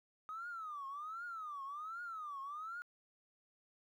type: tone with vibrato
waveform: triangle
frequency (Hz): 1244.5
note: D#6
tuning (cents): 0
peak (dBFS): -39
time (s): 0.29-2.82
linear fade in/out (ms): 0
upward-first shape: triangle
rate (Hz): 1.3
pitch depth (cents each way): 260
effects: tanh soft clip ceiling -40 dBFS + 13-bit